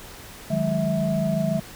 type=tone cluster; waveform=sine; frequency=154.6 / 182 / 208.5 / 652 Hz; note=D#3 / F#3 / G#3 / E5; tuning=-11 / -28 / +7 / -19 cents; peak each=-26 dBFS; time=0.5-1.6 s; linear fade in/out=10 ms; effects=pink hiss -42 dBFS RMS until 1.75 s